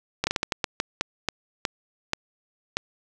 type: slowing click train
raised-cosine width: 0.2 ms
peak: -6 dBFS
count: 13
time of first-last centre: 0.24-2.77 s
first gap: 30 ms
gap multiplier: 1.32
effects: none